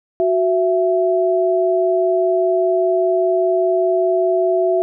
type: tone pair together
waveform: sine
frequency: 370 / 665 Hz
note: F#4 / E5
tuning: 0 / +15 cents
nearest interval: minor seventh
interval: 1015 cents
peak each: -16 dBFS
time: 0.2-4.82 s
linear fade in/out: 0 ms
effects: none